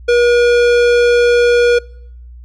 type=tone with tanh clipping; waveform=sine; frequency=480.4 Hz; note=B4; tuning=48 cents flat; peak=-10 dBFS; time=0.08-1.79 s; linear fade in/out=10 ms; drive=18 dB; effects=noise-tail reverb RT60 0.7 s tail -25 dB re dry + added 60 Hz sine -32 dBFS peak until 2.44 s